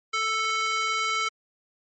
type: tone with high-pass filter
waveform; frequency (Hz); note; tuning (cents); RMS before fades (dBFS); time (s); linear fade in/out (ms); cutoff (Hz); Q
square; 440.8; A4; +3; -26; 0.13-1.29; 10; 1600; 2.1
effects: MP3 32 kbps